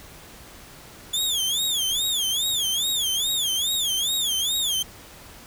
sawtooth tone with vibrato, 3418 Hz, G#7, 49 cents sharp, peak -19 dBFS, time 1.13-4.83 s, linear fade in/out 10 ms, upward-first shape sine, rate 2.4 Hz, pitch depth 180 cents each way, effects pink hiss -45 dBFS RMS until 5.46 s

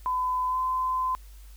sine tone with pitch glide, 1010 to 1025.3 Hz, B5 to C6, +39 to -35 cents, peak -24 dBFS, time 0.06-1.15 s, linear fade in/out 0 ms, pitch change +26 cents, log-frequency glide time 0.48-0.58 s, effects added 50 Hz sine -44 dBFS peak until 1.56 s + white hiss -58 dBFS RMS until 1.56 s

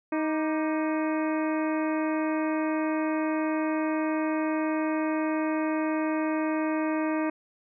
harmonic tone with a mistuned harmonic, 312.8 Hz, D#4, 9 cents sharp, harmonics 1 / 2 / 3 / 4 / 5 / 6 / 7 / 8, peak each -26 / -32 / -36 / -38 / -40 / -42 / -43 / -44 dBFS, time 0.12-7.3 s, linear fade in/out 5 ms, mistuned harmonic 4, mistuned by -91 cents, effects none

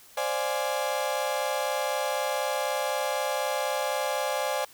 35% pulse chord, D half-diminished seventh, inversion third, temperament equal, 523.3 / 587.3 / 698.5 / 830.6 Hz, C5 / D5 / F5 / Ab5, 0 / 0 / 0 / 0 cents, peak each -30 / -29 / -35 / -30 dBFS, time 0.17-4.65 s, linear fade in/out 5 ms, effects white hiss -53 dBFS RMS until 4.73 s

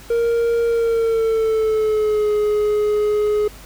triangle tone with pitch glide, 466.2 to 420.2 Hz, A#4 to G#4, 0 to +20 cents, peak -13 dBFS, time 0.1-3.48 s, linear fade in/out 5 ms, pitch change -180 cents, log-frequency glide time 0.66-2.31 s, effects added 50 Hz sine -41 dBFS peak until 3.65 s + pink hiss -42 dBFS RMS until 3.65 s

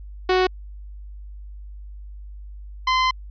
sawtooth tone pair in turn, 370 / 1031.8 Hz, F#4 / C6, 0 / -24 cents, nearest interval octave + tritone, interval 1776 cents, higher second, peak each -12 / -13 dBFS, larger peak first, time 0.29-0.47 / 2.87-3.11 s, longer second, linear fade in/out 5 ms, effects added 50 Hz sine -35 dBFS peak until 3.3 s + resampled to 11025 Hz

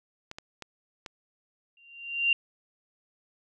clicks, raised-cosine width 0.2 ms, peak -22 dBFS, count 4, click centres 0.314 / 0.385 / 0.623 / 1.062 s
sine tone with exponential growth, 2774 Hz, F7, 12 cents flat, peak -18 dBFS, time 1.77-2.33 s, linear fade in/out 2 ms, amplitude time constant 120 ms
effects none

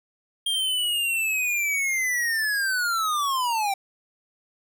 square linear sweep, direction down, 3218 to 767 Hz, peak -23 dBFS, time 0.46-3.74 s, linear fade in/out 5 ms, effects none

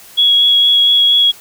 sine tone with vibrato, 3337 Hz, G#7, 8 cents sharp, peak -7 dBFS, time 0.17-1.32 s, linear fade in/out 20 ms, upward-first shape sine, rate 4.3 Hz, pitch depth 11 cents each way, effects white hiss -39 dBFS RMS until 1.4 s

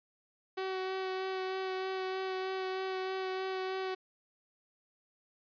sawtooth tone with vibrato, 377.5 Hz, F#4, 35 cents sharp, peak -30 dBFS, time 0.57-3.95 s, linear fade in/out 10 ms, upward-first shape sine, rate 3.2 Hz, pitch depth 12 cents each way, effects resampled to 11025 Hz

